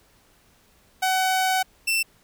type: tone pair in turn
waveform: sawtooth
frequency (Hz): 752 / 2680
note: F#5 / E7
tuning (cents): +28 / +28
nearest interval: octave + minor seventh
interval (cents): 2200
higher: second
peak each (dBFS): -16 / -17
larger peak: first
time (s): 1.02-1.63 / 1.87-2.03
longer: first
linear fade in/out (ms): 10
effects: pink hiss -59 dBFS RMS until 2.23 s